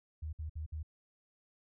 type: tone bursts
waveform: sine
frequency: 77.78 Hz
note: D#2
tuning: in tune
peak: -37 dBFS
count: 4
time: 0.22-0.831 s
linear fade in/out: 10 ms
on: 110 ms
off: 57 ms
effects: none